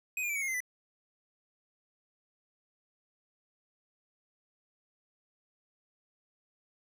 square tone with pitch steps, 2512 / 2417 / 2325 / 2237 / 2152 / 2070 / 1991.5 Hz, D#7 / D7 / D7 / C#7 / C7 / C7 / B6, +16 / +49 / -18 / +15 / +48 / -19 / +14 cents, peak -32 dBFS, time 0.17-0.604 s, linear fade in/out 2 ms, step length 62 ms, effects none

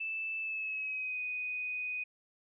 sine tone with pitch glide, 2637 to 2492 Hz, E7 to D#7, 0 to +2 cents, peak -34 dBFS, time 0-2.04 s, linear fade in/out 10 ms, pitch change -98 cents, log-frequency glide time 0.4-1.21 s, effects none

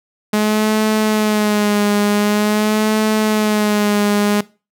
sawtooth tone with vibrato, 211 Hz, G#3, 28 cents sharp, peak -9 dBFS, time 0.33-4.41 s, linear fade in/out 5 ms, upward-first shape sine, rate 0.46 Hz, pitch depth 43 cents each way, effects noise-tail reverb RT60 0.3 s tail -20 dB re dry

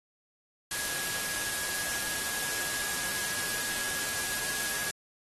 sine tone in noise, 1661.2 Hz, G#6, in tune, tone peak -39 dBFS, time 0.71-4.91 s, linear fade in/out 2 ms, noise white, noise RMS -33 dBFS, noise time 0.71-4.91 s, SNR -9 dB, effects AAC 32 kbps

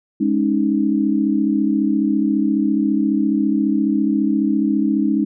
sine chord, Ab suspended fourth, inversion none, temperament just, 207.7 / 276.9 / 311.5 Hz, Ab3 / Db4 / Eb4, 0 / -2 / +2 cents, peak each -19 dBFS, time 0.2-5.25 s, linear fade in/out 10 ms, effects none

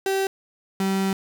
35% pulse tone pair in turn, 387 / 192.97 Hz, G4 / G3, -22 / -27 cents, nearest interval octave, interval 1205 cents, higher first, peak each -19 dBFS, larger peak neither, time 0.06-0.27 / 0.8-1.13 s, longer second, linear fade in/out 2 ms, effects 10-bit

